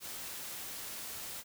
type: noise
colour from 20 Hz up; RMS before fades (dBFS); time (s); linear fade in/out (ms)
white; -43; 0-1.44; 50
effects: none